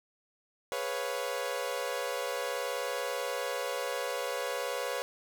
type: chord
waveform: sawtooth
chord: C# dominant seventh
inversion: second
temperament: equal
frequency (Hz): 415.3 / 493.9 / 554.4 / 698.5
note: G#4 / B4 / C#5 / E#5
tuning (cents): 0 / 0 / 0 / 0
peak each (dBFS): -38 / -32 / -32 / -38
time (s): 0.72-5.02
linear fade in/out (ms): 0
effects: none